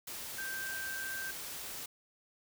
sine tone in noise, 1568 Hz, G6, in tune, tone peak -38 dBFS, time 0.38-1.31 s, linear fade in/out 5 ms, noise white, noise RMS -43 dBFS, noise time 0.07-1.86 s, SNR +2 dB, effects none

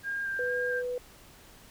sine tone with vibrato, 1600 Hz, G6, 35 cents sharp, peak -30 dBFS, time 0.03-0.83 s, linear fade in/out 50 ms, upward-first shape square, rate 2.2 Hz, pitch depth 14 cents each way
sine tone, 494.4 Hz, B4, 2 cents sharp, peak -30 dBFS, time 0.39-0.98 s, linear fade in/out 2 ms
effects pink hiss -54 dBFS RMS until 1.7 s

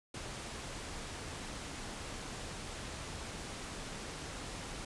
pink low-pass noise, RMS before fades -44 dBFS, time 0.14-4.85 s, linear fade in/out 5 ms, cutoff 10000 Hz, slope 24 dB/octave, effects resampled to 24000 Hz

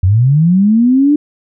sine linear sweep, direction up, 86.1 to 300.9 Hz, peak -6 dBFS, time 0.03-1.16 s, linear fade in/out 5 ms, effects none

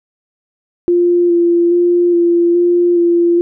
sine tone with vibrato, 346.6 Hz, F4, 13 cents flat, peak -8 dBFS, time 0.88-3.41 s, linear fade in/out 0 ms, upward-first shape square, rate 1.2 Hz, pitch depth 15 cents each way, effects none

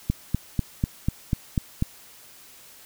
click train, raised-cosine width 5 ms, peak -9 dBFS, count 8, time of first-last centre 0.1-1.824 s, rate 4.06 Hz, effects white hiss -49 dBFS RMS until 2.85 s

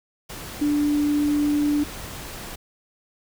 sine tone in noise, 293.7 Hz, D4, in tune, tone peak -18 dBFS, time 0.61-1.84 s, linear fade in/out 10 ms, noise pink, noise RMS -36 dBFS, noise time 0.29-2.56 s, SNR +15 dB, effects none

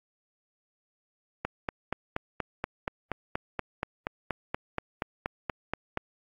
click train, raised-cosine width 0.5 ms, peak -14 dBFS, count 20, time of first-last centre 1.45-5.974 s, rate 4.2 Hz, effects AAC 64 kbps

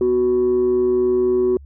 sine tone pair together, 247.4 / 371.1 Hz, B3 / F#4, +3 / +5 cents, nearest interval perfect fifth, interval 702 cents, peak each -23 / -13 dBFS, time 0.01-1.57 s, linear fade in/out 2 ms, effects tanh soft clip ceiling -11 dBFS + added 70 Hz sine -38 dBFS peak until 1.65 s

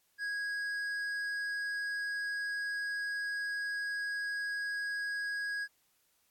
triangle tone with tanh clipping, 1652 Hz, G#6, 10 cents flat, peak -35 dBFS, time 0.18-5.68 s, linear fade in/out 50 ms, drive 12 dB, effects white hiss -73 dBFS RMS until 6.3 s + AAC 64 kbps

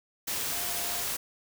sine tone in noise, 698.5 Hz, F5, in tune, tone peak -43 dBFS, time 0.52-1.03 s, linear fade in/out 10 ms, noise white, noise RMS -32 dBFS, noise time 0.27-1.17 s, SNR -14 dB, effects none

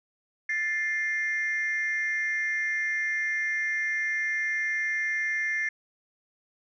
sine tone pair together, 1759.8 / 2100 Hz, A6 / C7, 0 / +6 cents, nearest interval minor third, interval 306 cents, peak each -27 dBFS, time 0.49-5.69 s, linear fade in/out 5 ms, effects tanh soft clip ceiling -21 dBFS

